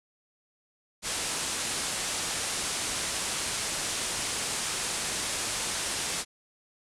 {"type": "low-pass noise", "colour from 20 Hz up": "white", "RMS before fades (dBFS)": -32, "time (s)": [1.02, 6.25], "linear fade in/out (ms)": 50, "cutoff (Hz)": 10000, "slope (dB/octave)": 48, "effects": []}